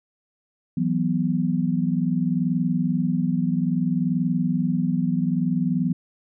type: chord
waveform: sine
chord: E suspended second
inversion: none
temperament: just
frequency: 164.81 / 185.42 / 247.2 Hz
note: E3 / F#3 / B3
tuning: 0 / +4 / +2 cents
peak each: -24 dBFS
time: 0.77-5.93 s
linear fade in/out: 5 ms
effects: none